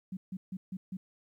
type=tone bursts; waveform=sine; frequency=187.2 Hz; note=F#3; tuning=20 cents sharp; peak=-35 dBFS; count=5; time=0.12-0.97 s; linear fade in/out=5 ms; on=50 ms; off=150 ms; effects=12-bit

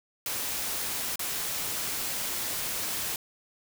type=noise with dropouts; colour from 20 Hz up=white; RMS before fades=-32 dBFS; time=0.26-3.16 s; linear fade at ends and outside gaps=2 ms; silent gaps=1.158-1.193 s; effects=none

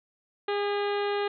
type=harmonic tone with a mistuned harmonic; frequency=408 Hz; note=G#4; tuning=31 cents flat; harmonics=1 / 2 / 3 / 4 / 5 / 6 / 7 / 8 / 9 / 10; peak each=-27 / -33 / -37 / -39 / -41 / -43 / -44 / -45 / -46 / -47 dBFS; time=0.48-1.28 s; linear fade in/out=5 ms; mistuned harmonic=5; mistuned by=-37 cents; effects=none

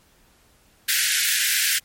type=high-pass noise; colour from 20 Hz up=pink; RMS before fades=-21 dBFS; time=0.88-1.79 s; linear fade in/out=10 ms; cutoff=1500 Hz; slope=96 dB/octave; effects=pink hiss -58 dBFS RMS until 1.84 s + MP3 64 kbps

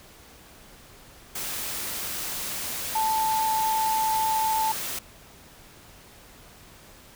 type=tone in noise; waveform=sine; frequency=880 Hz; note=A5; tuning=in tune; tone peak=-22 dBFS; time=2.95-4.72 s; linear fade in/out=5 ms; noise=white; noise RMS=-32 dBFS; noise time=1.35-4.99 s; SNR=+7 dB; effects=pink hiss -50 dBFS RMS until 7.15 s

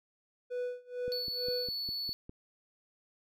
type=tone with tremolo; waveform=triangle; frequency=493.9 Hz; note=B4; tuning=in tune; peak=-30 dBFS; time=0.5-1.7 s; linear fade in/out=20 ms; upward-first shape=sine; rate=2.2 Hz; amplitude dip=95%
type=click train; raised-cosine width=3 ms; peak=-33 dBFS; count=7; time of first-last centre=1.08-2.295 s; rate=4.94 Hz
type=tone; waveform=triangle; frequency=4435 Hz; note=C#8; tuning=in tune; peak=-33 dBFS; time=1.12-2.13 s; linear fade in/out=0 ms
effects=none

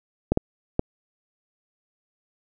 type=clicks; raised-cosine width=2 ms; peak=-6 dBFS; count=3; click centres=0.32 / 0.374 / 0.794 s; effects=none

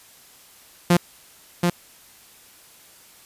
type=tone with echo; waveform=sawtooth; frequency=174.61 Hz; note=F3; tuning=in tune; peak=-9 dBFS; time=0.9-0.97 s; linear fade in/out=5 ms; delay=730 ms; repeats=1; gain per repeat=-4 dB; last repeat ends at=1.7 s; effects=white hiss -50 dBFS RMS until 3.25 s + resampled to 32000 Hz

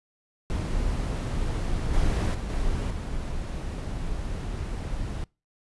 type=noise with level steps; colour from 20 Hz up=brown; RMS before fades=-27 / -23 / -30 / -27 / -31 dBFS; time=0.5-5.24 s; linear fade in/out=0 ms; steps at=1.93 / 2.34 / 2.49 / 2.9 s; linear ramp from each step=10 ms; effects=noise-tail reverb RT60 0.3 s tail -26 dB re dry + resampled to 24000 Hz

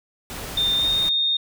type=noise; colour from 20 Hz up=pink; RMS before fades=-33 dBFS; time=0.3-1.09 s; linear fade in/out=0 ms
type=tone with pitch glide; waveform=sine; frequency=3620 to 3677 Hz; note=A7 to A#7; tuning=+48 to -24 cents; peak=-18 dBFS; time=0.57-1.37 s; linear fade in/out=5 ms; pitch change=+28 cents; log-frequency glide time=0.77-0.86 s
effects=none

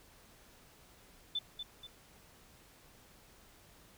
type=tone with echo; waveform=sine; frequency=3520 Hz; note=A7; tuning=in tune; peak=-32 dBFS; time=1.35-1.39 s; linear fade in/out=5 ms; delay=240 ms; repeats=2; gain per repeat=-7 dB; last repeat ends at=1.87 s; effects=pink hiss -61 dBFS RMS until 3.97 s

